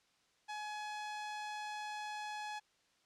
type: tone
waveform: sawtooth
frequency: 844 Hz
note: G#5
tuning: 28 cents sharp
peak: -37 dBFS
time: 0.48-2.6 s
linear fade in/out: 20 ms
effects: white hiss -73 dBFS RMS until 3.05 s + low-pass 6000 Hz 12 dB/octave